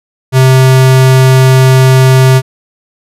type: tone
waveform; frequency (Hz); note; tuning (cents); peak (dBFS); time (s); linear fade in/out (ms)
square; 130.81; C3; 0; -3; 0.32-2.42; 50
effects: resampled to 32000 Hz